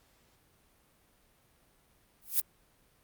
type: noise with exponential growth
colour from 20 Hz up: violet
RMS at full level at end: -22 dBFS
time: 2.22-2.4 s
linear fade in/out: 1 ms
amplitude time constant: 37 ms
effects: pink hiss -67 dBFS RMS until 3.03 s + Opus 48 kbps